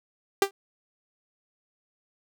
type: tone with exponential decay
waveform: sawtooth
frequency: 394.4 Hz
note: G4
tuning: 11 cents sharp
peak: -11 dBFS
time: 0.42-0.51 s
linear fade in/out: 2 ms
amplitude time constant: 18 ms
effects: none